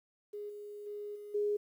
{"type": "tone with level steps", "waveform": "sine", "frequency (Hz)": 414.3, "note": "G#4", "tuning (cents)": -4, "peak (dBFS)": [-39, -43, -39, -44, -29], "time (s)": [0.33, 1.57], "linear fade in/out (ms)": 10, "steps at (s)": [0.49, 0.86, 1.15, 1.34], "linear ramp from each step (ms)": 10, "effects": ["11-bit"]}